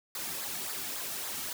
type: noise with flanger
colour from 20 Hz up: white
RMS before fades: -37 dBFS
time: 0.15-1.53 s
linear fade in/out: 2 ms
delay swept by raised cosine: 0.33 to 2.03 ms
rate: 3.6 Hz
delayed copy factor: -0.55
effects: none